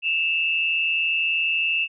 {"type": "tone pair together", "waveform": "sine", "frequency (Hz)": [2637, 2797], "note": ["E7", "F7"], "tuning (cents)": [0, 2], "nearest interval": "minor second", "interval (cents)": 102, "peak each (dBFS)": [-21, -25], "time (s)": [0.02, 1.88], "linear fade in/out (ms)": 50, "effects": []}